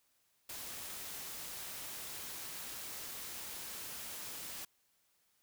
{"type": "noise", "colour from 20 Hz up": "white", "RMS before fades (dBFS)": -45, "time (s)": [0.49, 4.65], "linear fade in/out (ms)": 5, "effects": ["white hiss -75 dBFS RMS until 5.42 s"]}